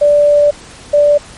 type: tone pair in turn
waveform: sine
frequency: 585 / 585 Hz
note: D5 / D5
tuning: -7 / -7 cents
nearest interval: unison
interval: 0 cents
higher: neither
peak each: -5 dBFS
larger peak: neither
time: 0.01-0.51 / 0.93-1.18 s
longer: first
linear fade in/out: 10 ms
effects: pink hiss -35 dBFS RMS until 1.37 s + MP3 48 kbps